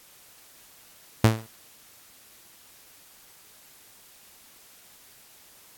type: tone with exponential decay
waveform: sawtooth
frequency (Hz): 111.4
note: A2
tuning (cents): +22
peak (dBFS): -8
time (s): 1.24-1.47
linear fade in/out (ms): 5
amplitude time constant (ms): 50
effects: white hiss -53 dBFS RMS until 5.77 s + AAC 64 kbps